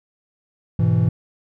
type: chord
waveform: triangle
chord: E major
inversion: first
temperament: just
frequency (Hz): 103.01 / 123.61 / 164.81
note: G#2 / B2 / E3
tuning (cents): -14 / +2 / 0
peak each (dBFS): -17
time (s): 0.79-1.09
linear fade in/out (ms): 5
effects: none